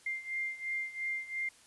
sine beating tone pair, 2100 / 2102.9 Hz, C7 / C7, +6 / +8 cents, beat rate 2.9 Hz, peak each -36 / -39 dBFS, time 0.06-1.49 s, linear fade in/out 5 ms, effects white hiss -60 dBFS RMS until 1.66 s + resampled to 24000 Hz

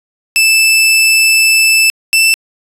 sawtooth tone pair in turn, 2637 / 2657 Hz, E7 / E7, 0 / +13 cents, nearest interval unison, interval 13 cents, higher second, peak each -3 dBFS, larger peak neither, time 0.36-1.9 / 2.13-2.34 s, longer first, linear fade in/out 0 ms, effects resampled to 32000 Hz

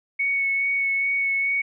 sine tone with vibrato, 2217 Hz, C#7, in tune, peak -20 dBFS, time 0.19-1.62 s, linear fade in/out 10 ms, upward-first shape sine, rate 2.4 Hz, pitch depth 13 cents each way, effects none

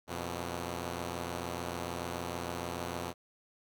5% pulse tone pair together, 86.69 / 122.6 Hz, F2 / B2, -12 / -12 cents, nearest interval tritone, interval 600 cents, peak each -26 / -30 dBFS, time 0.07-3.14 s, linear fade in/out 50 ms, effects none

